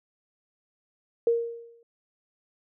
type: tone with exponential decay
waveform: sine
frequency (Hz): 466.2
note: A#4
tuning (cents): 0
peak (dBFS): -17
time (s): 1.27-1.83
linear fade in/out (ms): 2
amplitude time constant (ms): 120
effects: none